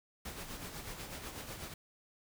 pink noise with tremolo, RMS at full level -43 dBFS, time 0.25-1.74 s, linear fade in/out 5 ms, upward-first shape sine, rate 8.1 Hz, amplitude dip 50%, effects none

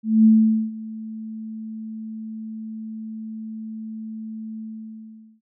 sine tone with ADSR envelope, 220 Hz, A3, in tune, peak -9 dBFS, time 0.03-5.41 s, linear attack 220 ms, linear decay 460 ms, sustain -21 dB, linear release 820 ms, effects none

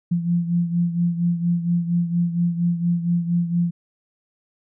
sine beating tone pair, 171.5 / 175.8 Hz, F3 / F3, -31 / +12 cents, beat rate 4.3 Hz, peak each -19 / -25 dBFS, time 0.11-3.71 s, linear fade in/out 10 ms, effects none

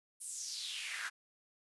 pink noise with high-pass filter sweep, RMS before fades -42 dBFS, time 0.2-1.1 s, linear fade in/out 20 ms, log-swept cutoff 9800 to 1400 Hz, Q 4, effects resampled to 24000 Hz

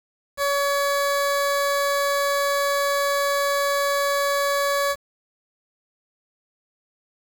20% pulse tone, 565 Hz, C#5, 33 cents sharp, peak -15 dBFS, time 0.37-4.96 s, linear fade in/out 50 ms, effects 7-bit

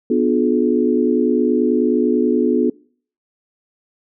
sine chord, B diminished seventh, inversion none, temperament just, 246.9 / 296.3 / 355.6 / 426.7 Hz, B3 / D4 / F4 / Ab4, 0 / +15 / +31 / +47 cents, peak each -17 / -20 / -19 / -19 dBFS, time 0.1-2.7 s, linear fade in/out 5 ms, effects noise-tail reverb RT60 0.5 s tail -24 dB re dry

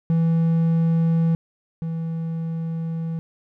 triangle tone pair in turn, 164.81 / 163.9 Hz, E3 / E3, 0 / -10 cents, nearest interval unison, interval 10 cents, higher first, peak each -14 / -22 dBFS, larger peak first, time 0.1-1.35 / 1.82-3.19 s, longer second, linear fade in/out 0 ms, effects none

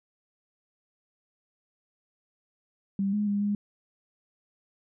sine tone with pitch steps, 196.8 / 208.4 / 203 / 205 Hz, G3 / G#3 / G#3 / G#3, +7 / +6 / -39 / -22 cents, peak -24 dBFS, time 2.99-3.55 s, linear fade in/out 2 ms, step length 140 ms, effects none

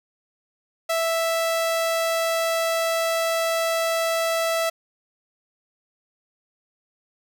sawtooth tone, 659.3 Hz, E5, in tune, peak -17 dBFS, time 0.89-4.7 s, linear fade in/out 10 ms, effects none

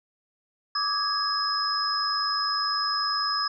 sine tone cluster, 1159 / 1259 / 1659 / 5110 Hz, D6 / D#6 / G#6 / D#8, -23 / +20 / -2 / +45 cents, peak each -29 / -33 / -34 / -26 dBFS, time 0.75-3.48 s, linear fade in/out 5 ms, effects none

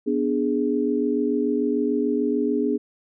sine chord, G# diminished, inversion first, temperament equal, 246.9 / 293.7 / 415.3 Hz, B3 / D4 / G#4, 0 / 0 / 0 cents, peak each -24 dBFS, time 0.06-2.78 s, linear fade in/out 20 ms, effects none

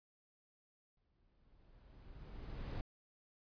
brown noise with exponential growth, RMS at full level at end -40 dBFS, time 0.97-2.81 s, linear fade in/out 1 ms, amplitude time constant 400 ms, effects resampled to 11025 Hz

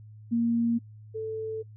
sine tone pair in turn, 233.1 / 440 Hz, A#3 / A4, 0 / 0 cents, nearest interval major seventh, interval 1100 cents, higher second, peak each -22 / -30 dBFS, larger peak first, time 0.31-0.79 / 1.14-1.63 s, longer second, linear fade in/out 20 ms, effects noise-tail reverb RT60 0.1 s tail -25 dB re dry + added 107 Hz sine -45 dBFS peak until 1.76 s

